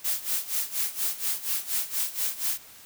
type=noise with tremolo; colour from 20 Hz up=blue; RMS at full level=-26 dBFS; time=0.04-2.58 s; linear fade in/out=10 ms; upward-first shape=sine; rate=4.2 Hz; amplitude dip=85%; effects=white hiss -49 dBFS RMS until 2.85 s